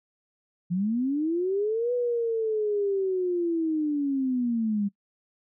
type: linear two-way sweep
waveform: sine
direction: up then down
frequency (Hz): 168.6 to 493.9 to 198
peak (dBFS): -23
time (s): 0.7-4.89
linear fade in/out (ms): 20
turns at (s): 1.93
effects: noise-tail reverb RT60 0.1 s tail -23 dB re dry